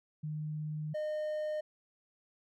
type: tone pair in turn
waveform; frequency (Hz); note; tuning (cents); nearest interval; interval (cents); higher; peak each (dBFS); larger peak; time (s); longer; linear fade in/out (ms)
sine / triangle; 152.8 / 611.2; D#3 / D#5; -31 / -31; 2 octaves; 2400; second; -35 / -31; second; 0.23-0.94 / 0.94-1.61; first; 10
effects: none